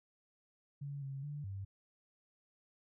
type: tone with pitch steps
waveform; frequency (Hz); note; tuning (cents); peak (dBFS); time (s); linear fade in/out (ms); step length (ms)
sine; 141.8 / 136.5 / 146.2 / 97.7; C#3 / C#3 / D3 / G2; +40 / -26 / -7 / -5; -40; 0.81-1.65; 10; 210
effects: none